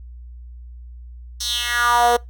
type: tone with high-pass filter sweep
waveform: 10% pulse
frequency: 240 Hz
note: B3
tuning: 49 cents flat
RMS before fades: -18 dBFS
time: 1.4-2.17 s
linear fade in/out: 10 ms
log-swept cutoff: 5100 to 490 Hz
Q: 3.8
effects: noise-tail reverb RT60 0.2 s tail -24 dB re dry + added 60 Hz sine -35 dBFS peak until 2.29 s